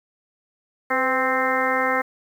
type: harmonic tone with a mistuned harmonic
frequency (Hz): 261.6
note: C4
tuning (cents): 0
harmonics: 1 / 2 / 3 / 4 / 5 / 6 / 7 / 8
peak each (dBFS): -30 / -25 / -27 / -27 / -26 / -30 / -26 / -28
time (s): 0.9-2.02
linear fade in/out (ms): 10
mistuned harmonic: 2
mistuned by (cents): -38
effects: 8-bit